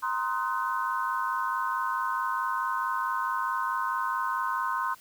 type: chord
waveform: sine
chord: C half-diminished seventh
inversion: third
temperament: just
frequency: 941.9 / 1046.5 / 1255.8 / 1507 Hz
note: Bb5 / C6 / Eb6 / Gb6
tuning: +18 / 0 / +16 / +31 cents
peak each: -34 / -29 / -34 / -34 dBFS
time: 0.02-4.95 s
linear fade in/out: 20 ms
effects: white hiss -55 dBFS RMS until 5 s